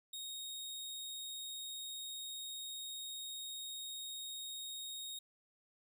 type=tone; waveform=sawtooth; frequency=3735 Hz; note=A#7; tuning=3 cents sharp; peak=-40 dBFS; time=0.13-5.19 s; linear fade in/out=5 ms; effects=none